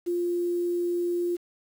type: tone with quantisation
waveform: sine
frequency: 349.2 Hz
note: F4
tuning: in tune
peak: -24 dBFS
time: 0.06-1.37 s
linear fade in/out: 20 ms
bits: 8
effects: none